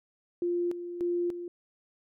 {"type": "tone with tremolo", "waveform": "sine", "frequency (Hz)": 349.2, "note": "F4", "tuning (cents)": 0, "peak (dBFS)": -26, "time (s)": [0.42, 1.48], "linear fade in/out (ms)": 2, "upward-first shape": "square", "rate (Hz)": 1.7, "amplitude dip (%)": 65, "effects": []}